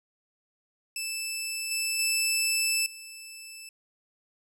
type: tone with level steps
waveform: 15% pulse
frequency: 2637 Hz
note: E7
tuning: in tune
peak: -24 / -20 / -17 / -35 dBFS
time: 0.96-3.69 s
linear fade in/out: 2 ms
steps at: 1.71 / 1.99 / 2.86 s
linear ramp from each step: 2 ms
effects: none